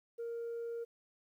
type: tone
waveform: sine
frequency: 466.2 Hz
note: A#4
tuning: in tune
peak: -36 dBFS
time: 0.18-0.85 s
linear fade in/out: 20 ms
effects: tanh soft clip ceiling -36 dBFS + 12-bit